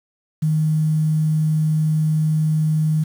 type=tone with quantisation; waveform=sine; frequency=155.56 Hz; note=D#3; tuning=in tune; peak=-15 dBFS; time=0.42-3.04 s; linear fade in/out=10 ms; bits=7; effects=none